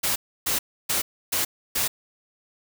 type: noise bursts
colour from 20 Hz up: white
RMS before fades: -24 dBFS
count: 5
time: 0.03-1.88 s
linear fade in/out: 10 ms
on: 130 ms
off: 300 ms
effects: none